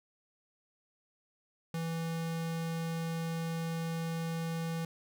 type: tone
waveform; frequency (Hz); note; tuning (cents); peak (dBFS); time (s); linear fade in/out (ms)
square; 164.81; E3; 0; -34; 1.74-4.85; 2
effects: none